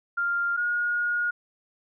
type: tone pair in turn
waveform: sine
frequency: 1397 / 1436.3 Hz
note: F6 / F6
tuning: 0 / +48 cents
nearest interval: unison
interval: 48 cents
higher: second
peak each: -23 dBFS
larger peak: neither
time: 0.17-0.57 / 0.57-1.31 s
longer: second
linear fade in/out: 10 ms
effects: none